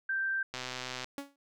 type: tone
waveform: sine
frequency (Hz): 1568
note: G6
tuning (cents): 0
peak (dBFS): -29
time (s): 0.09-0.43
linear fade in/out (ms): 5
type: click train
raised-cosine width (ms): 0.2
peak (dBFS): -20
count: 65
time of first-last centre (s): 0.54-1.044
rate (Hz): 127
type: tone with exponential decay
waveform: sawtooth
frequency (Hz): 280.5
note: C#4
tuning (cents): +21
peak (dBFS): -30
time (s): 1.18-1.36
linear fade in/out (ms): 1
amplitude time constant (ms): 37
effects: none